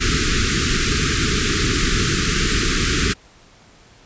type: band-stop noise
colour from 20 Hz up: pink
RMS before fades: -18 dBFS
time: 0-3.14 s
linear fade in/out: 20 ms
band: 440 to 1200 Hz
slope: 96 dB/octave
effects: pink hiss -49 dBFS RMS until 4.05 s + resampled to 16000 Hz